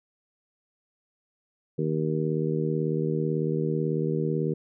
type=harmonic tone; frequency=78.1 Hz; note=D#2; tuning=7 cents sharp; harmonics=2 / 3 / 4 / 5 / 6; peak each=-27 / -33 / -33 / -30 / -32 dBFS; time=1.78-4.54 s; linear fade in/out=10 ms; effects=none